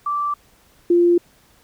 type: tone pair in turn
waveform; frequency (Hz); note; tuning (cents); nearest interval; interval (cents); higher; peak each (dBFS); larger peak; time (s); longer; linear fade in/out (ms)
sine; 1168 / 347.2; D6 / F4; -10 / -10; octave + major sixth; 2100; first; -19 / -11; second; 0.06-0.34 / 0.9-1.18; neither; 5
effects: pink hiss -55 dBFS RMS until 1.63 s